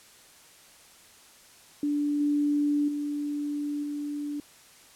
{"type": "tone with level steps", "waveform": "sine", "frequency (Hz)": 291.9, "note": "D4", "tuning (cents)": -10, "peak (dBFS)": [-24, -22, -28, -30], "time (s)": [1.83, 4.4], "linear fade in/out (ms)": 2, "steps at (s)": [2.2, 2.88, 3.83], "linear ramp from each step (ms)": 5, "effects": ["white hiss -54 dBFS RMS until 4.95 s", "low-pass 11000 Hz 12 dB/octave"]}